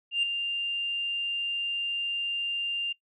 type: tone with ADSR envelope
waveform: sine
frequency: 2794 Hz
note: F7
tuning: in tune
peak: -19 dBFS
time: 0.11-2.93 s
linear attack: 120 ms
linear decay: 4 ms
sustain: -8 dB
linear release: 11 ms
effects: noise-tail reverb RT60 0.1 s tail -21 dB re dry + tanh soft clip ceiling -19 dBFS